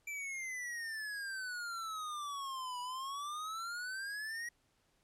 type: exponential two-way sweep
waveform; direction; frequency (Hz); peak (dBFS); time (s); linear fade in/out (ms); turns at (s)
square; down then up; 2349 to 976 to 1911; -40; 0.07-4.49; 5; 2.8
effects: pink hiss -75 dBFS RMS until 5.03 s + low-pass 11000 Hz 12 dB/octave